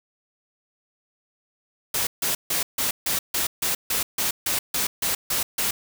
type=noise bursts; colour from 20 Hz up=white; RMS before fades=-24 dBFS; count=14; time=1.94-5.71 s; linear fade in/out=5 ms; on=130 ms; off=150 ms; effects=none